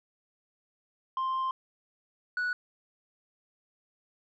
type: tone pair in turn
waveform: sine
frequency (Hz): 1049 / 1472.8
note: C6 / F#6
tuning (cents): +4 / -8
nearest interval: tritone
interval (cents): 588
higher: second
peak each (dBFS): -25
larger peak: neither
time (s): 1.17-1.51 / 2.37-2.53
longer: first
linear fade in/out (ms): 2
effects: tanh soft clip ceiling -27 dBFS